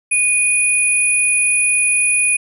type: tone pair together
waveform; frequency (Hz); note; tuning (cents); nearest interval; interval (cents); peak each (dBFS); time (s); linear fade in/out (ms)
sine; 2467 / 9878; D#7 / D#9; -15 / -14; 2 octaves; 2401; -15; 0.11-2.37; 10
effects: none